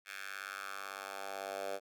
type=tone with high-pass filter sweep; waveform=10% pulse; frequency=98 Hz; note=G2; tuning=in tune; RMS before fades=-43 dBFS; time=0.05-1.8 s; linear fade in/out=50 ms; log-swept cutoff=1900 to 560 Hz; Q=2.7; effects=none